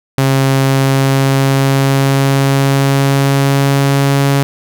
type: tone with pitch glide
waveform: sawtooth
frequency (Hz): 135.1 to 139.14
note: C#3 to C#3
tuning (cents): -44 to +7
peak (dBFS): -5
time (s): 0.18-4.43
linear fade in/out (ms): 0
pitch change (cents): +51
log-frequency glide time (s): 0.62-4.25
effects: none